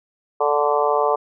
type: harmonic tone with a mistuned harmonic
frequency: 146.83 Hz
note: D3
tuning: in tune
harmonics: 3 / 4 / 5 / 6 / 7 / 8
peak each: -21 / -22 / -23 / -24 / -24 / -25 dBFS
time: 0.4-1.16 s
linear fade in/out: 10 ms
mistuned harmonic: 8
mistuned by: -24 cents
effects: none